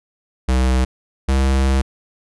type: tone pair in turn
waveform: square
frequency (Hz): 64 / 66.7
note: C2 / C2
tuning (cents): -38 / +34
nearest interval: minor second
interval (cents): 72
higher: second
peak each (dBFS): -14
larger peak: neither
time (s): 0.48-0.85 / 1.28-1.82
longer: second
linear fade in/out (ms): 10
effects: resampled to 24000 Hz